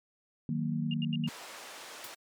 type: chord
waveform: sine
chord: D# minor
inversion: none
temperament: equal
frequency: 155.56 / 185 / 233.1 Hz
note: D#3 / F#3 / A#3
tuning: 0 / 0 / 0 cents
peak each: -33 / -37 / -33 dBFS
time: 0.49-1.29 s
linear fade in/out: 2 ms
type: tone bursts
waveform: sine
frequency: 2822 Hz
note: F7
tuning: 17 cents sharp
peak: -36 dBFS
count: 4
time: 0.91-1.266 s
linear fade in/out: 2 ms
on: 29 ms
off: 80 ms
type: band-pass noise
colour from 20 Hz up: pink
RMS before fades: -47 dBFS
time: 1.27-2.15 s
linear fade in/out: 10 ms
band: 560 to 9000 Hz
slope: 12 dB/octave
type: noise with exponential decay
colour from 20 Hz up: white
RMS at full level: -40 dBFS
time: 2.04-2.16 s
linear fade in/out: 2 ms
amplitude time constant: 25 ms
effects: none